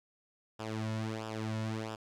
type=tone with flanger; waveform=sawtooth; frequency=110 Hz; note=A2; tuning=in tune; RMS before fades=-37 dBFS; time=0.59-1.96 s; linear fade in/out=10 ms; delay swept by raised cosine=0.47 to 2.57 ms; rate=1.5 Hz; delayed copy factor=-0.75; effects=low-pass 7000 Hz 12 dB/octave + 11-bit